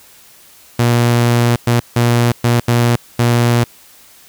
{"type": "tone bursts at uneven times", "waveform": "sawtooth", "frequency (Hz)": 119.3, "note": "A#2", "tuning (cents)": 41, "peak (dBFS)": -6, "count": 6, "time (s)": [[0.79, 1.56], [1.67, 1.8], [1.96, 2.32], [2.44, 2.6], [2.68, 2.96], [3.19, 3.64]], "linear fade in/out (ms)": 5, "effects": ["white hiss -44 dBFS RMS until 4.28 s"]}